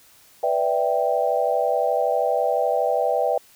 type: chord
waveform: sine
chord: E minor seventh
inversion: second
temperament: equal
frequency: 493.9 / 587.3 / 659.3 / 784 Hz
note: B4 / D5 / E5 / G5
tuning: 0 / 0 / 0 / 0 cents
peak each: -24 dBFS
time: 0.43-3.38 s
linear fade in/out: 5 ms
effects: white hiss -53 dBFS RMS until 3.55 s